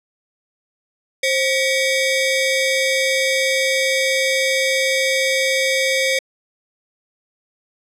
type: ring-modulated tone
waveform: sawtooth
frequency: 1396.9 Hz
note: F6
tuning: in tune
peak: -9 dBFS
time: 1.23-6.19 s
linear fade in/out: 5 ms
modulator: 867 Hz
effects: low-pass 10000 Hz 12 dB/octave